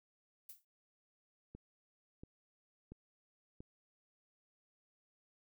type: noise with exponential decay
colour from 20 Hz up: violet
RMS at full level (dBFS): -47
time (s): 0.49-0.65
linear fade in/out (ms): 5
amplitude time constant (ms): 33
type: click train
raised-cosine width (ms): 3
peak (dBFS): -37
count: 4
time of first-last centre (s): 1.55-3.605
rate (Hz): 1.46
effects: none